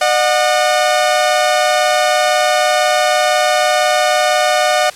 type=tone pair together; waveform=sawtooth; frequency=606 / 732 Hz; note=D#5 / F#5; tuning=-46 / -19 cents; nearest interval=minor third; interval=327 cents; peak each=-10 dBFS; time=0.01-4.9 s; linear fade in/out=5 ms; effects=white hiss -36 dBFS RMS until 4.95 s + low-pass 9000 Hz 12 dB/octave